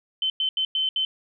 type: tone bursts at uneven times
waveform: sine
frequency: 3070 Hz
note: G7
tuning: 37 cents flat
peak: -21 dBFS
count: 5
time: 0.22-0.3 / 0.4-0.49 / 0.57-0.65 / 0.75-0.89 / 0.96-1.05 s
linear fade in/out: 2 ms
effects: none